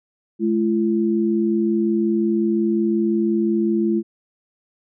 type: tone pair together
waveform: sine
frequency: 213.9 / 339.5 Hz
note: A3 / F4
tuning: -49 / -49 cents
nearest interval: minor sixth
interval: 800 cents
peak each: -19 dBFS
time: 0.39-4.03 s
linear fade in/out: 50 ms
effects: none